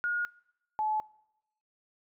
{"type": "tone pair in turn", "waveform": "sine", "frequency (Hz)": [1435, 859.8], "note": ["F6", "A5"], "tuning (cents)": [47, -40], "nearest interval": "major sixth", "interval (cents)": 887, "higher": "first", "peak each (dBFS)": -27, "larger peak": "neither", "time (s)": [[0.04, 0.25], [0.79, 1]], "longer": "neither", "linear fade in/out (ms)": 0, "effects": ["noise-tail reverb RT60 0.9 s tail -24 dB re dry"]}